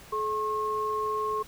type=tone pair together; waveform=sine; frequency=428.6 / 1080 Hz; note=A4 / C#6; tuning=-45 / -45 cents; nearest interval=octave + major third; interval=1600 cents; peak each=-31 / -28 dBFS; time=0.12-1.43 s; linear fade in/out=10 ms; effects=pink hiss -50 dBFS RMS until 1.47 s